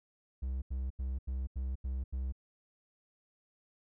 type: tone bursts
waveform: triangle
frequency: 65 Hz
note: C2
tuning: 11 cents flat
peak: -31 dBFS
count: 7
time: 0.42-2.324 s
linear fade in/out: 10 ms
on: 200 ms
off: 84 ms
effects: none